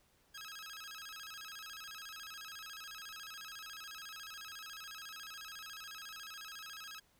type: tone with vibrato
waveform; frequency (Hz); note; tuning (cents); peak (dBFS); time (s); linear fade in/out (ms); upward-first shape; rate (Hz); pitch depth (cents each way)
15% pulse; 1449; F#6; -37; -40; 0.34-7; 10; square; 14; 200
effects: pink hiss -71 dBFS RMS until 7.19 s